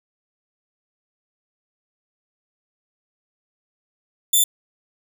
5% pulse tone, 3536 Hz, A7, 8 cents sharp, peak -6 dBFS, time 4.33-4.44 s, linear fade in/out 5 ms, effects 8-bit

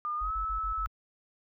sine tone with pitch glide, 1209 to 1303.3 Hz, D6 to E6, +50 to -20 cents, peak -30 dBFS, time 0.05-0.86 s, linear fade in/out 0 ms, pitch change +130 cents, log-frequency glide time 0.16-0.33 s
sine tone bursts, 46.25 Hz, F#1, in tune, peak -34 dBFS, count 5, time 0.21-0.874 s, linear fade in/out 10 ms, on 100 ms, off 41 ms
effects none

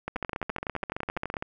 two click trains, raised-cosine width 0.5 ms, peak -16 / -16 dBFS, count 17 / 19, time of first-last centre 0.08-1.425 / 0.16-1.368 s, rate 11.9 / 14.9 Hz, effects none

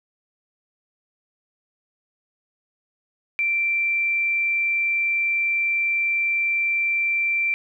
sine tone, 2350 Hz, D7, 1 cent sharp, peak -19 dBFS, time 3.39-7.54 s, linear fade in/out 0 ms, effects 10-bit

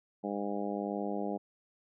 harmonic tone, 101.6 Hz, G#2, 38 cents flat, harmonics 2 / 3 / 4 / 5 / 6 / 7 / 8, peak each -37 / -39 / -40 / -41 / -42 / -42 / -43 dBFS, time 0.23-1.38 s, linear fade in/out 20 ms, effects none

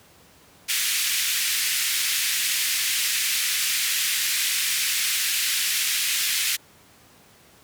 pink band-pass noise, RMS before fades -24 dBFS, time 0.68-6.57 s, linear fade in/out 20 ms, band 2000 to 16000 Hz, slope 24 dB/octave, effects pink hiss -53 dBFS RMS until 7.63 s + high-pass 80 Hz 12 dB/octave

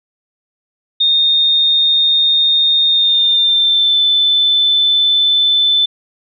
sine tone with pitch glide, 3673 to 3521 Hz, A#7 to A7, -26 to 0 cents, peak -9 dBFS, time 1-5.86 s, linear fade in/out 10 ms, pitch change -74 cents, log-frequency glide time 2.87-4.01 s, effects none

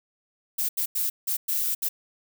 violet noise bursts at uneven times, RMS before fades -26 dBFS, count 6, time 0.58-0.69 / 0.77-0.86 / 0.95-1.1 / 1.27-1.37 / 1.48-1.75 / 1.82-1.89 s, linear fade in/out 10 ms, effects none

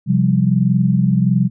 sine chord, C suspended fourth, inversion none, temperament equal, 130.81 / 174.61 / 196 Hz, C3 / F3 / G3, 0 / 0 / 0 cents, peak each -16 dBFS, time 0.06-1.5 s, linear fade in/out 50 ms, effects none

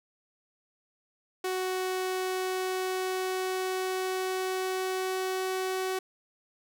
sawtooth tone with pitch glide, 371.8 to 375.5 Hz, F#4 to F#4, +8 to +26 cents, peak -25 dBFS, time 1.44-5.99 s, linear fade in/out 5 ms, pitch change +18 cents, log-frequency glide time 1.64-5.87 s, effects none

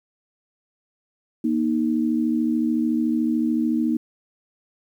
sine tone pair together, 237.4 / 311.1 Hz, A#3 / D#4, +32 / 0 cents, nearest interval perfect fourth, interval 468 cents, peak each -21 / -22 dBFS, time 1.44-3.97 s, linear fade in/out 5 ms, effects 9-bit

